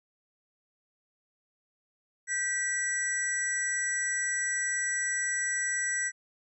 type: tone cluster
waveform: sine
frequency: 1569 / 1947 / 5910 / 7860 Hz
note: G6 / B6 / F#8 / B8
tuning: +1 / -25 / -3 / -9 cents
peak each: -36 / -31 / -37 / -32 dBFS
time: 2.27-6.12 s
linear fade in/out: 50 ms
effects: none